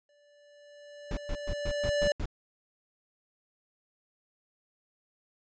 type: tone with exponential growth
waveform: square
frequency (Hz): 583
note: D5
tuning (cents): -13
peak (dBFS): -24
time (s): 0.09-2.12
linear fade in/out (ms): 2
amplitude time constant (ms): 440
type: noise bursts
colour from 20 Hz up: brown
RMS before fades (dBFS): -32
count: 7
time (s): 1.11-2.257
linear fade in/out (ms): 2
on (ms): 61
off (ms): 120
effects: resampled to 16000 Hz